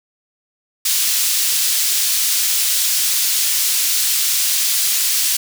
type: high-pass noise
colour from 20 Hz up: pink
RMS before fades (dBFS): -17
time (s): 0.85-5.37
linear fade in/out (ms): 5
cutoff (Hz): 4300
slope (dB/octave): 12
effects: none